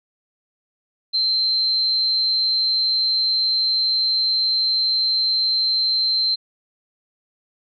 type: tone with amplitude modulation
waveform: sine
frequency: 4114 Hz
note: C8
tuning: 30 cents flat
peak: -15 dBFS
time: 1.13-6.36 s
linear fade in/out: 20 ms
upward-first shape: sine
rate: 207 Hz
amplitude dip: 35%
effects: none